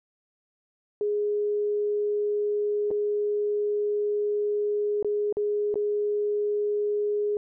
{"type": "tone with dropouts", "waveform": "sine", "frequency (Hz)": 415.3, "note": "G#4", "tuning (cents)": 0, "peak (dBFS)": -23, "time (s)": [1.01, 7.37], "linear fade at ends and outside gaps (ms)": 1, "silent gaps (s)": [[2.906, 2.912], [5.027, 5.046], [5.326, 5.369], [5.742, 5.756]], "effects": []}